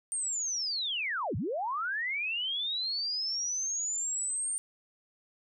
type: linear two-way sweep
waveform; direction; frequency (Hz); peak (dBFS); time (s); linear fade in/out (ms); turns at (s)
sine; down then up; 8850 to 77.78 to 8850; -30; 0.12-4.58; 0; 1.36
effects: none